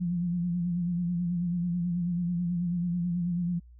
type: tone with vibrato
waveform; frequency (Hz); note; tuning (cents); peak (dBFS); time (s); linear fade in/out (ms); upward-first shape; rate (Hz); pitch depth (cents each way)
sine; 174.61; F3; 0; -26; 0-3.6; 20; sine; 9.2; 49
effects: added 60 Hz sine -49 dBFS peak until 3.79 s